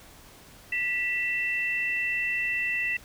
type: tone pair together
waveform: sine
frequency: 1963.7 / 2681 Hz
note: B6 / E7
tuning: -10 / +29 cents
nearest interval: perfect fourth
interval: 539 cents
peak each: -28 dBFS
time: 0.72-2.97 s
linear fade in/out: 5 ms
effects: pink hiss -51 dBFS RMS until 3.04 s